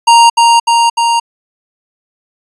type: tone with echo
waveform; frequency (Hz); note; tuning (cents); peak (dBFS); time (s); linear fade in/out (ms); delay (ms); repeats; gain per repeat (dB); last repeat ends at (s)
square; 932.3; A#5; 0; -3; 0.07-0.3; 10; 300; 3; -2; 1.2
effects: resampled to 24000 Hz